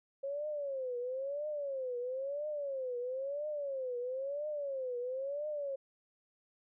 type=tone with vibrato; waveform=sine; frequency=542 Hz; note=C#5; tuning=39 cents flat; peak=-35 dBFS; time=0.23-5.76 s; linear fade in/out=10 ms; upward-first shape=triangle; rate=1 Hz; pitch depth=210 cents each way; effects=none